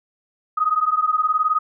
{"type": "beating tone pair", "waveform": "sine", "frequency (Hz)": [1244.5, 1263.5], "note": ["D#6", "D#6"], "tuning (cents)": [0, 26], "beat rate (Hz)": 19, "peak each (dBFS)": [-19, -20], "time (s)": [0.57, 1.59], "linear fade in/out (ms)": 10, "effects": []}